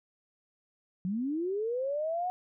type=linear sweep; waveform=sine; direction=up; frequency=174.61 to 740 Hz; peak=-29 dBFS; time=1.05-2.3 s; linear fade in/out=0 ms; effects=none